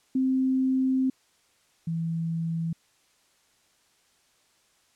sine tone pair in turn, 261.6 / 164.8 Hz, C4 / E3, 0 / 0 cents, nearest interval minor sixth, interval 800 cents, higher first, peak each -21 / -26 dBFS, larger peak first, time 0.15-1.1 / 1.87-2.73 s, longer first, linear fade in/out 5 ms, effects white hiss -65 dBFS RMS until 4.95 s + low-pass 9000 Hz 12 dB/octave

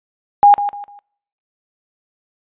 sine tone with echo, 816 Hz, G#5, 31 cents flat, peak -4 dBFS, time 0.43-0.54 s, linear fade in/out 0 ms, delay 150 ms, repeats 3, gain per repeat -11 dB, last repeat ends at 0.99 s, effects noise-tail reverb RT60 0.7 s tail -26 dB re dry + resampled to 8000 Hz

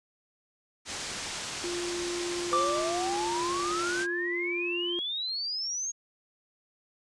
white low-pass noise, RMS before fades -37 dBFS, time 0.85-4.07 s, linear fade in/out 50 ms, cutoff 7500 Hz, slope 24 dB/octave
triangle tone, 349.2 Hz, F4, in tune, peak -30 dBFS, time 1.64-4.99 s, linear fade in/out 0 ms
sine exponential sweep, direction up, 500 to 6645 Hz, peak -30 dBFS, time 2.51-5.92 s, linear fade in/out 20 ms
triangle tone with exponential decay, 1174.7 Hz, D6, in tune, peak -20 dBFS, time 2.53-3.5 s, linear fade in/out 0 ms, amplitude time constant 210 ms
effects resampled to 24000 Hz

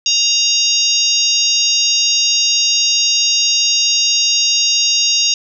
harmonic tone with a mistuned harmonic, 932.3 Hz, A#5, in tune, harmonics 3 / 4 / 5 / 6 / 7, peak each -18 / -18 / -18 / -18 / -18 dBFS, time 0.06-5.34 s, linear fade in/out 2 ms, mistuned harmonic 5, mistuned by +55 cents, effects none

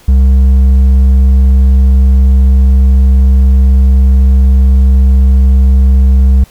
sine tone with hard clipping, 66 Hz, C2, 16 cents sharp, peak -4 dBFS, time 0.08-6.44 s, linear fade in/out 5 ms, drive 4 dB, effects pink hiss -42 dBFS RMS until 6.5 s

